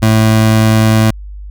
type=tone; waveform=25% pulse; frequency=110 Hz; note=A2; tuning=in tune; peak=-3 dBFS; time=0.02-1.11 s; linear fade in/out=10 ms; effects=added 50 Hz sine -25 dBFS peak until 1.5 s